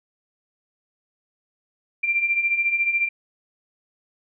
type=beating tone pair; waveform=sine; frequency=2357 / 2371 Hz; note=D7 / D7; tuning=+6 / +16 cents; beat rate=14 Hz; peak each=-26 / -20 dBFS; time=2.03-3.09 s; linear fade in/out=10 ms; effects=none